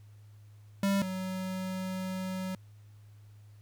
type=tone pair in turn; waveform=square; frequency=197.3 / 186.91 Hz; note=G3 / F#3; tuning=+11 / +18 cents; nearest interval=minor second; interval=93 cents; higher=first; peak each=-26 / -34 dBFS; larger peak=first; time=0.83-1.02 / 1.02-2.55 s; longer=second; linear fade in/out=2 ms; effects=added 104 Hz sine -51 dBFS peak until 3.61 s + pink hiss -69 dBFS RMS until 3.61 s